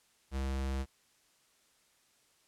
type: tone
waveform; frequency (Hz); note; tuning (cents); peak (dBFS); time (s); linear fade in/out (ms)
square; 67; C2; +42; -33; 0.31-0.86; 50
effects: white hiss -69 dBFS RMS until 2.47 s + low-pass 10000 Hz 12 dB/octave